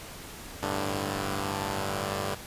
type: chord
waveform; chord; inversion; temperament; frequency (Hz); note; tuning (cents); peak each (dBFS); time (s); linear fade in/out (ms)
5% pulse; G suspended second; none; equal; 98 / 110 / 146.83; G2 / A2 / D3; 0 / 0 / 0; -20 / -26 / -24; 0.62-2.35; 10
effects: pink hiss -43 dBFS RMS until 2.46 s + resampled to 32000 Hz